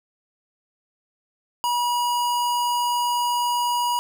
square tone, 966 Hz, B5, 39 cents flat, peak -21 dBFS, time 1.64-3.99 s, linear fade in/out 0 ms, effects none

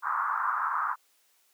pink band-pass noise, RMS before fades -29 dBFS, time 0.02-0.96 s, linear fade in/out 50 ms, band 1000 to 1400 Hz, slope 48 dB/octave, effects white hiss -67 dBFS RMS until 1.53 s + high-pass 400 Hz 12 dB/octave

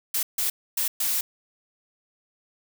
blue noise bursts at uneven times, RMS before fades -25 dBFS, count 4, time 0.14-0.23 / 0.38-0.5 / 0.77-0.88 / 1-1.21 s, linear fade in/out 5 ms, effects none

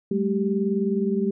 sine tone cluster, 195.1 / 214.7 / 391.1 Hz, G3 / A3 / G4, -8 / -42 / -4 cents, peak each -25 dBFS, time 0.11-1.31 s, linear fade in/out 5 ms, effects none

